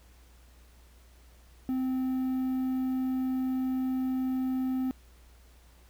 triangle tone with quantisation, 259.2 Hz, C4, 16 cents flat, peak -25 dBFS, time 1.69-4.91 s, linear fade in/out 0 ms, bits 9, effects added 60 Hz sine -54 dBFS peak until 5.89 s + pink hiss -62 dBFS RMS until 5.89 s

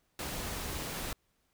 pink noise, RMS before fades -38 dBFS, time 0.19-1.13 s, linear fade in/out 2 ms, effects pink hiss -75 dBFS RMS until 1.53 s

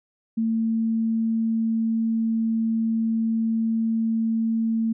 sine tone, 225.1 Hz, A3, 40 cents sharp, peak -20 dBFS, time 0.37-4.93 s, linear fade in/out 10 ms, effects none

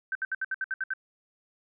sine tone bursts, 1544 Hz, G6, 27 cents flat, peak -27 dBFS, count 9, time 0.12-0.936 s, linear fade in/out 2 ms, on 32 ms, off 66 ms, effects none

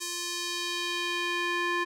square tone with band-pass filter sweep, 349.2 Hz, F4, in tune, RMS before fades -31 dBFS, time 0-1.85 s, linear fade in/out 20 ms, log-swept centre 7000 to 1600 Hz, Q 1.2, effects none

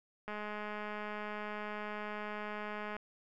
click train, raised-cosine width 0.5 ms, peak -27 dBFS, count 565, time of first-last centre 0.28-2.966 s, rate 210 Hz, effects none

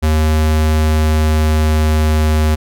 square tone with pitch glide, 77.78 to 77.33 Hz, D#2 to D#2, 0 to -10 cents, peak -11 dBFS, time 0.02-2.56 s, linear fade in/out 20 ms, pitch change -10 cents, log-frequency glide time 0.7-2.4 s, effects none

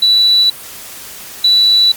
sine tone pair in turn, 3951 / 3951 Hz, B7 / B7, 0 / 0 cents, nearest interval unison, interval 0 cents, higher neither, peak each -6 dBFS, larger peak neither, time 0.02-0.5 / 1.44-1.92 s, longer neither, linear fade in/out 5 ms, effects white hiss -31 dBFS RMS until 1.96 s + Opus 32 kbps

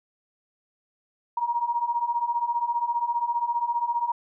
sine beating tone pair, 937 / 952 Hz, A#5 / A#5, +9 / +36 cents, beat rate 15 Hz, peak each -28 / -25 dBFS, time 1.37-4.12 s, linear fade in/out 5 ms, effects none

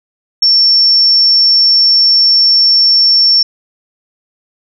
sine tone, 5440 Hz, F8, 46 cents flat, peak -5 dBFS, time 0.42-3.43 s, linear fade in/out 5 ms, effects none

